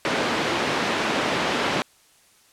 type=band-pass noise; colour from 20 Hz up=pink; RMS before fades=-24 dBFS; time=0.05-1.82 s; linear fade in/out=0 ms; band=250 to 3500 Hz; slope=12 dB/octave; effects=white hiss -57 dBFS RMS until 2.52 s + low-pass 11000 Hz 12 dB/octave